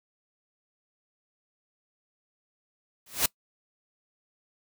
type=noise with exponential growth; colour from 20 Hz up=white; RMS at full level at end=-19 dBFS; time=3.06-3.26 s; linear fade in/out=5 ms; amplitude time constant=43 ms; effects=noise-tail reverb RT60 0.1 s tail -23 dB re dry